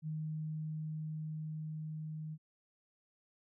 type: tone with level ramp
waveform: sine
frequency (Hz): 155.56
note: D#3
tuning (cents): 0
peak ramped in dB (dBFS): -36 to -40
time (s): 0.02-2.38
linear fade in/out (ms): 50
effects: none